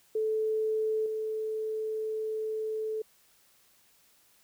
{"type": "tone with level steps", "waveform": "sine", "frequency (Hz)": 436.2, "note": "A4", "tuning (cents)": -15, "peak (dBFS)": [-26, -30], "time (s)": [0.15, 3.02], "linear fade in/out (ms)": 5, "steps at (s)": 1.06, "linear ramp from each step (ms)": 2, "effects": ["white hiss -64 dBFS RMS until 4.43 s"]}